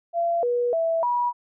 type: tone with pitch steps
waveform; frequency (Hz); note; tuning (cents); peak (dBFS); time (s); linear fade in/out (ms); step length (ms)
sine; 682 / 484.4 / 659 / 969; F5 / B4 / E5 / B5; -41 / -34 / -1 / -33; -20; 0.13-1.33; 50; 300
effects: none